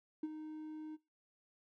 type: tone with ADSR envelope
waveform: triangle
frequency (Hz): 309.8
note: D#4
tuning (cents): -7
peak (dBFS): -30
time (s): 0.23-0.97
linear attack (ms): 6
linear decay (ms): 33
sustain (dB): -12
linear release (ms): 27
effects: noise-tail reverb RT60 0.2 s tail -19 dB re dry + tanh soft clip ceiling -32 dBFS